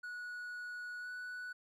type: tone with pitch glide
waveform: triangle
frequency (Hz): 1464 to 1481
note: F#6 to F#6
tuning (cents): -19 to +1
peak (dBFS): -40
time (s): 0.03-1.53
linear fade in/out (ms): 10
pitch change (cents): +20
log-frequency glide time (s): 1-1.09
effects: none